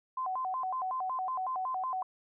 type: tone with vibrato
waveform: sine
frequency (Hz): 880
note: A5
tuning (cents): 0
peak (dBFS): -31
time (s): 0.17-2.03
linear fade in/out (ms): 5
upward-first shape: square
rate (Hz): 5.4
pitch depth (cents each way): 280
effects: none